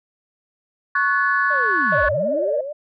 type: chord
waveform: sine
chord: F# minor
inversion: second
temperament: equal with one note detuned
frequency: 1108.7 / 1480 / 1717.8 Hz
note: C#6 / F#6 / A6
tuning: 0 / 0 / -42 cents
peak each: -20 dBFS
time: 0.95-2.09 s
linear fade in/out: 5 ms
type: linear two-way sweep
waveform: sine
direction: down then up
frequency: 613 to 44 to 613 Hz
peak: -26 dBFS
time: 1.5-2.73 s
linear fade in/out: 10 ms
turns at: 2.05 s
type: tone with vibrato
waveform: sine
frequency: 590 Hz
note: D5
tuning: 8 cents sharp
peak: -18 dBFS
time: 1.92-2.61 s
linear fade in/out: 5 ms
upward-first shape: sine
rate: 18 Hz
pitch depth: 91 cents each way
effects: tanh soft clip ceiling -6 dBFS